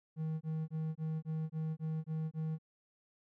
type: tone bursts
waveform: triangle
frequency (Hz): 158.1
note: D#3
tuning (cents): +28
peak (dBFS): -32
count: 9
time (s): 0.16-2.586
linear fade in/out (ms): 50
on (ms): 250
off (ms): 22
effects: none